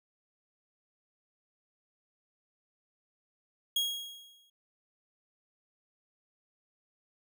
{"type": "tone with exponential decay", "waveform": "40% pulse", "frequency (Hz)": 3289, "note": "G#7", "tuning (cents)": -18, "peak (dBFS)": -25, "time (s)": [3.76, 4.5], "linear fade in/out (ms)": 5, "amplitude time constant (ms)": 160, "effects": []}